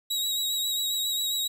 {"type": "tone with vibrato", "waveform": "sawtooth", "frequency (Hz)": 3837, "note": "A#7", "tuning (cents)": 49, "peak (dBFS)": -23, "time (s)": [0.1, 1.48], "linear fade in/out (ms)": 10, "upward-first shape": "triangle", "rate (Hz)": 7.4, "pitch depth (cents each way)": 36, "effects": ["10-bit"]}